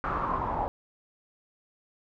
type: noise with low-pass filter sweep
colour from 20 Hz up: pink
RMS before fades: -30 dBFS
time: 0.04-0.68 s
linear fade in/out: 0 ms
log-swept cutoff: 1300 to 830 Hz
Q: 6.2
effects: none